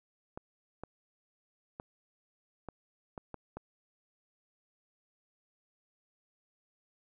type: clicks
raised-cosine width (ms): 1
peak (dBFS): -27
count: 7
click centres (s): 0.375 / 0.836 / 1.799 / 2.687 / 3.178 / 3.343 / 3.57
effects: none